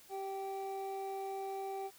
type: tone pair together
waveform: triangle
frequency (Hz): 390 / 776.4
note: G4 / G5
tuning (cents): -9 / -17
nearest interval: octave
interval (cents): 1192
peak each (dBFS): -39 / -39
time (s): 0.09-1.91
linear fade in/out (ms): 50
effects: white hiss -60 dBFS RMS until 1.98 s